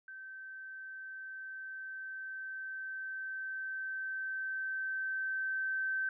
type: tone with level ramp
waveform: sine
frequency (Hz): 1547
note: G6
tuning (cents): -23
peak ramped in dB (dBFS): -45 to -31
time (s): 0.08-6.09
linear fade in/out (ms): 2
effects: none